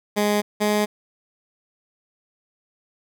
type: tone pair in turn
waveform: 15% pulse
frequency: 207.7 / 209.4 Hz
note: G#3 / G#3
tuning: 0 / +15 cents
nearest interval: unison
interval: 15 cents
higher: second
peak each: -12 dBFS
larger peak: neither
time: 0.16-0.42 / 0.6-0.86 s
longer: neither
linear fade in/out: 20 ms
effects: none